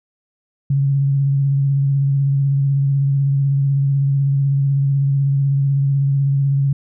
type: tone with vibrato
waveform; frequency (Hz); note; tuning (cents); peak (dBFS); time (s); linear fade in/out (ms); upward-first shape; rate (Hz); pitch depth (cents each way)
sine; 138.59; C#3; 0; -13; 0.7-6.73; 5; sine; 16; 25
effects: none